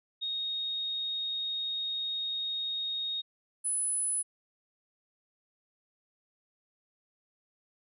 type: tone pair in turn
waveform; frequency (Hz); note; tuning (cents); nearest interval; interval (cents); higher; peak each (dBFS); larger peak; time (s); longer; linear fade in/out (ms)
sine; 3729 / 10074; A#7 / D#9; 0 / +20; octave + perfect fourth; 1720; second; -31 / -28; second; 0.21-3.22 / 3.64-4.23; first; 20
effects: none